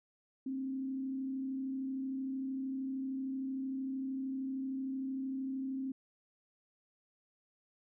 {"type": "tone with frequency modulation", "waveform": "sine", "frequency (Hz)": 265.7, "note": "C4", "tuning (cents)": 27, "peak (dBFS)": -35, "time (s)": [0.46, 5.92], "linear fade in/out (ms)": 5, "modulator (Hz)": 33.1, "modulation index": 0.29, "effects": []}